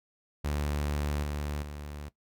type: tone with level steps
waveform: sawtooth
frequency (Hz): 73.42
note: D2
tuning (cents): 0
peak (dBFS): -25 / -28 / -35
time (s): 0.44-2.09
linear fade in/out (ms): 10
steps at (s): 1.23 / 1.62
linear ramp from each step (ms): 5
effects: noise-tail reverb RT60 0.1 s tail -17 dB re dry